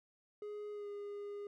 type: tone with pitch glide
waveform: triangle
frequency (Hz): 417.1 to 408.5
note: G#4 to G#4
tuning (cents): +7 to -29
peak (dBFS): -40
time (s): 0.42-1.47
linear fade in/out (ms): 2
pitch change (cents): -36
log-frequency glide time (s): 0.72-0.88
effects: none